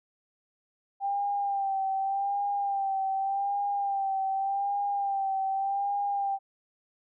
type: tone with vibrato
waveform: sine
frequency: 790 Hz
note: G5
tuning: 13 cents sharp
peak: -26 dBFS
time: 1-6.39 s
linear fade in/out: 50 ms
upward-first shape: sine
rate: 0.85 Hz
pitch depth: 41 cents each way
effects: none

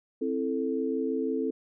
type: chord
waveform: sine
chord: A minor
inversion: first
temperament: just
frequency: 264 / 330 / 440 Hz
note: C4 / E4 / A4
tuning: +16 / +2 / 0 cents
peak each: -30 / -33 / -30 dBFS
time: 0.21-1.51 s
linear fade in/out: 10 ms
effects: none

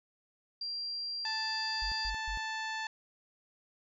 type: tone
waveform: sine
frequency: 4744 Hz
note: D8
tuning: 17 cents sharp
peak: -35 dBFS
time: 0.61-2.1 s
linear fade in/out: 5 ms
type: harmonic tone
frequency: 880 Hz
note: A5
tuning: in tune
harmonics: 1 / 2 / 3 / 4 / 5 / 6 / 7 / 8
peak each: -39 / -38 / -45 / -47 / -46 / -57 / -55 / -56 dBFS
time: 1.25-2.87 s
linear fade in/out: 2 ms
type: tone bursts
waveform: sine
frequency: 48 Hz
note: G1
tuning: 36 cents flat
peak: -37 dBFS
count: 3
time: 1.82-2.374 s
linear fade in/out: 0 ms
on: 98 ms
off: 130 ms
effects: none

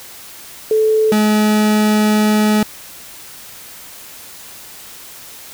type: tone pair in turn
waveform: sine / 40% pulse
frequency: 435.8 / 212.7 Hz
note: A4 / G#3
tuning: -17 / +42 cents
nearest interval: octave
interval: 1241 cents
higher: first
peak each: -10 dBFS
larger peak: neither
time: 0.71-1.12 / 1.12-2.63 s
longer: second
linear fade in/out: 2 ms
effects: white hiss -36 dBFS RMS until 5.53 s

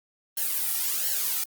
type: noise with flanger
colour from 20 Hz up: blue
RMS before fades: -27 dBFS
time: 0.37-1.44 s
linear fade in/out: 5 ms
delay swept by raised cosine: 0.82 to 1.92 ms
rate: 1.4 Hz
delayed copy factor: -0.8
effects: Opus 32 kbps

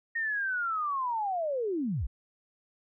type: linear sweep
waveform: sine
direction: down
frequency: 1862 to 40.17 Hz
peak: -28 dBFS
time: 0.15-2.07 s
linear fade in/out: 10 ms
effects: none

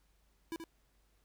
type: tone with echo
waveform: square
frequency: 329.6 Hz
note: E4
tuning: in tune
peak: -38 dBFS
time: 0.52-0.56 s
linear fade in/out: 0 ms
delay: 79 ms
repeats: 1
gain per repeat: -6 dB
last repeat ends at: 0.639 s
effects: added 50 Hz sine -70 dBFS peak until 1.24 s + pink hiss -75 dBFS RMS until 1.24 s

